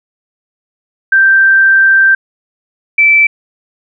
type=tone pair in turn; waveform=sine; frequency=1568 / 2323 Hz; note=G6 / D7; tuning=0 / -20 cents; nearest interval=perfect fifth; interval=680 cents; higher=second; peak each=-4 dBFS; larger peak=neither; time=1.12-2.15 / 2.98-3.27 s; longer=first; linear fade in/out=5 ms; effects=none